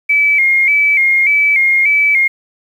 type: tone with vibrato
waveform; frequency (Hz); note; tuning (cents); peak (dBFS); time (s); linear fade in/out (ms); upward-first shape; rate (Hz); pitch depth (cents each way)
sine; 2217; C#7; 0; -8; 0.09-2.28; 10; square; 1.7; 65
effects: 7-bit